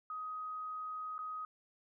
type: tone with dropouts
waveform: sine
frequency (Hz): 1256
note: D#6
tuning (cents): +16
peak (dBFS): -39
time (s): 0.1-1.45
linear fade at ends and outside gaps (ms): 2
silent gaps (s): 1.181-1.189
effects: none